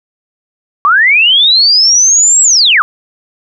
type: linear two-way sweep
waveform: sine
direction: up then down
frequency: 1108.7 to 7750 to 1108.7 Hz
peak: -4 dBFS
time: 0.85-2.82 s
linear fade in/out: 0 ms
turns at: 2.42 s
effects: none